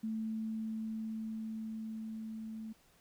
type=tone with level ramp; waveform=sine; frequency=220.6 Hz; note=A3; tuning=5 cents sharp; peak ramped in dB=-34 to -41 dBFS; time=0.03-2.73 s; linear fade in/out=10 ms; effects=pink hiss -67 dBFS RMS until 3 s